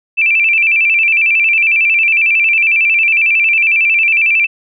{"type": "tone with vibrato", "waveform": "sine", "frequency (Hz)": 2496, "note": "D#7", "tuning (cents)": 5, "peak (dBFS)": -8, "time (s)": [0.17, 4.47], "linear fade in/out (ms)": 20, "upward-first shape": "square", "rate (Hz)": 11, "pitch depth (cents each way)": 97, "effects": []}